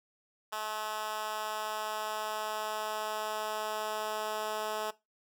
10% pulse tone with high-pass filter sweep, 214.9 Hz, A3, 41 cents flat, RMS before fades -36 dBFS, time 0.52-4.91 s, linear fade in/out 10 ms, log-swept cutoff 890 to 510 Hz, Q 1.1, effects noise-tail reverb RT60 0.2 s tail -18 dB re dry

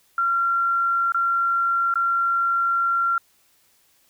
sine tone with dropouts, 1373 Hz, F6, 30 cents flat, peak -18 dBFS, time 0.18-3.18 s, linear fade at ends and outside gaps 2 ms, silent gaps 1.121-1.145 / 1.94-1.956 s, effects white hiss -61 dBFS RMS until 4.09 s

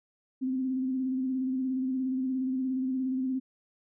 sine tone with vibrato, 260 Hz, C4, 11 cents flat, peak -27 dBFS, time 0.41-3.4 s, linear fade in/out 20 ms, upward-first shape square, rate 17 Hz, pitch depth 28 cents each way, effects none

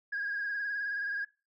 sine tone with vibrato, 1641 Hz, G#6, 21 cents flat, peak -30 dBFS, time 0.12-1.25 s, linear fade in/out 10 ms, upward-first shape sine, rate 19 Hz, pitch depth 43 cents each way, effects noise-tail reverb RT60 0.3 s tail -23 dB re dry + tanh soft clip ceiling -28 dBFS

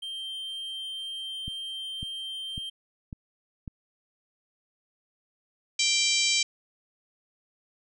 triangle tone, 3149 Hz, G7, 7 cents sharp, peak -32 dBFS, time 0.02-2.7 s, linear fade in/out 10 ms
click train, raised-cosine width 5 ms, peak -25 dBFS, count 5, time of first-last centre 1.48-3.678 s, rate 1.82 Hz
harmonic tone, 784 Hz, G5, in tune, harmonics 3 / 4 / 5 / 6 / 7 / 8 / 9 / 10, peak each -28 / -29 / -30 / -31 / -31 / -32 / -33 / -33 dBFS, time 5.79-6.43 s, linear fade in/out 5 ms
effects none

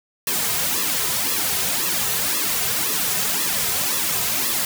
white noise with flanger, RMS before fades -22 dBFS, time 0.27-4.65 s, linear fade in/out 2 ms, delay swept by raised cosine 1.3 to 3.6 ms, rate 1.9 Hz, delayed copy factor -0.85, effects none

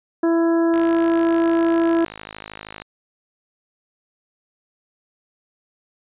harmonic tone, 333 Hz, E4, 18 cents sharp, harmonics 1 / 2 / 3 / 4 / 5, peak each -15 / -25 / -30 / -34 / -34 dBFS, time 0.23-2.05 s, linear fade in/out 5 ms
click train, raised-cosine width 0.3 ms, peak -17 dBFS, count 111, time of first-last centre 0.74-2.819 s, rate 52.9 Hz
effects resampled to 8000 Hz

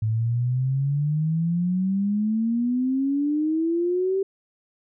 sine exponential sweep, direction up, 107.7 to 392 Hz, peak -20 dBFS, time 0.02-4.23 s, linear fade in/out 5 ms, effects none

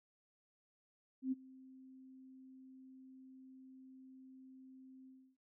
sine tone with ADSR envelope, 261.6 Hz, C4, in tune, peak -32 dBFS, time 1.22-5.37 s, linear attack 99 ms, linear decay 24 ms, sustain -23 dB, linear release 300 ms, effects none

